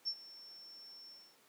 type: tone with ADSR envelope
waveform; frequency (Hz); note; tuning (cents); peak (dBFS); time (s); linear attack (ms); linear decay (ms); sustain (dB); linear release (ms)
sine; 5420; E8; +47; -32; 0.05-1.37; 29; 63; -19; 280
effects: pink hiss -66 dBFS RMS until 1.48 s + high-pass 300 Hz 12 dB/octave